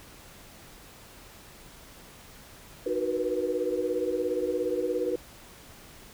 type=chord; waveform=sine; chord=B major seventh; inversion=first; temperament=equal with one note detuned; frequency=311.1 / 370 / 476.8 / 493.9 Hz; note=D#4 / F#4 / A#4 / B4; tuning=0 / 0 / +39 / 0 cents; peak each=-34 / -31 / -32 / -30 dBFS; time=2.86-5.16 s; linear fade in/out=5 ms; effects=pink hiss -50 dBFS RMS until 6.13 s